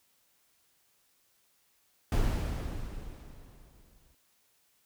brown noise with exponential decay, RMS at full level -25 dBFS, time 2.12-4.15 s, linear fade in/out 1 ms, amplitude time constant 440 ms, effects white hiss -70 dBFS RMS until 4.85 s

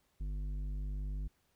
sine tone with tanh clipping, 49.7 Hz, G1, 25 cents sharp, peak -37 dBFS, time 0.2-1.28 s, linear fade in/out 10 ms, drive 10 dB, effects pink hiss -75 dBFS RMS until 1.55 s

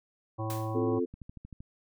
harmonic tone, 110 Hz, A2, in tune, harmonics 1 / 3 / 5 / 7 / 9 / 10, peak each -33 / -38 / -40 / -41 / -43 / -43 dBFS, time 0.38-1 s, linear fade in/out 20 ms
white noise with exponential decay, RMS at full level -39 dBFS, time 0.5-0.81 s, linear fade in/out 0 ms, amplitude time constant 67 ms
sine chord, F major, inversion second, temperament equal, 261.6 / 349.2 / 440 Hz, C4 / F4 / A4, 0 / 0 / 0 cents, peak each -31 dBFS, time 0.74-1.06 s, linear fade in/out 20 ms
click train, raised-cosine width 5 ms, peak -32 dBFS, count 7, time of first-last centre 1.14-1.605 s, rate 12.9 Hz
effects none

